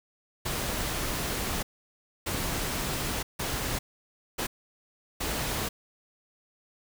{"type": "noise bursts at uneven times", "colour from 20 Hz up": "pink", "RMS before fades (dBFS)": -31, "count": 5, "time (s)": [[0.45, 1.63], [2.26, 3.23], [3.39, 3.79], [4.38, 4.47], [5.2, 5.69]], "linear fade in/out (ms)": 10, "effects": []}